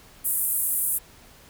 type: band-pass noise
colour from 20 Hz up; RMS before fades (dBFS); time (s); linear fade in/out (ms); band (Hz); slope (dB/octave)
pink; -25; 0.24-0.99; 20; 9100 to 16000; 48
effects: pink hiss -51 dBFS RMS until 1.49 s